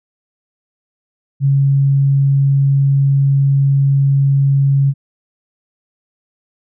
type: tone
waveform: sine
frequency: 138.3 Hz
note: C#3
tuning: 4 cents flat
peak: -9 dBFS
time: 1.4-4.94 s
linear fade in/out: 50 ms
effects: none